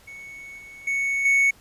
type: tone with level steps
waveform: triangle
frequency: 2217 Hz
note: C#7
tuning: in tune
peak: -36 / -39 / -20 / -14 dBFS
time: 0.07-1.51 s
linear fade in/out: 10 ms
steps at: 0.58 / 0.87 / 1.25 s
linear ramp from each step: 5 ms
effects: pink hiss -54 dBFS RMS until 1.6 s + resampled to 32000 Hz